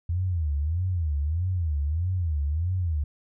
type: tone with vibrato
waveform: sine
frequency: 81.5 Hz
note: E2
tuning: 19 cents flat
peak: -23 dBFS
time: 0.09-3.04 s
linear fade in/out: 5 ms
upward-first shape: sine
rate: 1.6 Hz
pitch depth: 230 cents each way
effects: none